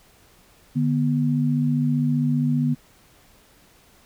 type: tone pair together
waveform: sine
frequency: 148.9 / 244.1 Hz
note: D3 / B3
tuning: +24 / -20 cents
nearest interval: major sixth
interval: 856 cents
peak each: -21 dBFS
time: 0.75-2.75 s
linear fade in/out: 20 ms
effects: pink hiss -55 dBFS RMS until 4.05 s